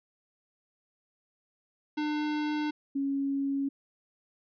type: tone pair in turn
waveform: square / sine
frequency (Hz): 300.6 / 276.4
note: D4 / C#4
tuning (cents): +40 / -5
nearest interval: minor second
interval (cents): 145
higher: first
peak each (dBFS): -29 / -27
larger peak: second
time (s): 1.97-2.71 / 2.95-3.69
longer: neither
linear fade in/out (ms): 10
effects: resampled to 11025 Hz